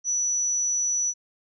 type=tone; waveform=sine; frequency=5920 Hz; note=F#8; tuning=in tune; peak=-22 dBFS; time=0.04-1.14 s; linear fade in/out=50 ms; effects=none